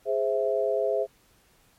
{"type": "chord", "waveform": "sine", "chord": "Ab augmented", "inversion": "none", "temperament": "equal", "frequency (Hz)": [415.3, 523.3, 659.3], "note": ["Ab4", "C5", "E5"], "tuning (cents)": [0, 0, 0], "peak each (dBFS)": -27, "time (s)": [0.05, 1.07], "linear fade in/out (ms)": 50, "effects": ["pink hiss -62 dBFS RMS until 1.78 s", "MP3 64 kbps"]}